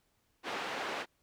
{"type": "band-pass noise", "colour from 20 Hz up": "pink", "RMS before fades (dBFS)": -38, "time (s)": [0.43, 1.06], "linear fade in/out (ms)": 50, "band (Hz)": [430, 3000], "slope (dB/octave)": 12, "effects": ["pink hiss -75 dBFS RMS until 1.22 s"]}